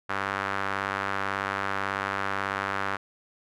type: tone with band-pass filter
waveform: sawtooth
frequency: 98.2 Hz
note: G2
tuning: 4 cents sharp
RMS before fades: -30 dBFS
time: 0.09-2.97 s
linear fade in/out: 10 ms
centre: 1400 Hz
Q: 2
effects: none